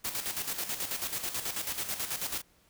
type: noise with tremolo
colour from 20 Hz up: white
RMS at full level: -33 dBFS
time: 0.04-2.42 s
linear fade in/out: 10 ms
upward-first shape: square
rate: 9.2 Hz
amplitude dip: 60%
effects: pink hiss -65 dBFS RMS until 2.69 s